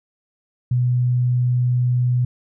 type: tone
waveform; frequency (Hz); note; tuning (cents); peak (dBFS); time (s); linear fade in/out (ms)
sine; 123.9; B2; +6; -15; 0.71-2.25; 5
effects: none